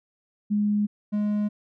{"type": "tone pair in turn", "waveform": ["sine", "triangle"], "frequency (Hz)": [207.7, 208.5], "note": ["G#3", "G#3"], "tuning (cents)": [0, 7], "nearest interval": "unison", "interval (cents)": 7, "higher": "second", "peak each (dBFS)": -20, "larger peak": "neither", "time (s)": [[0.5, 0.87], [1.12, 1.49]], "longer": "neither", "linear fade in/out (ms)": 20, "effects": []}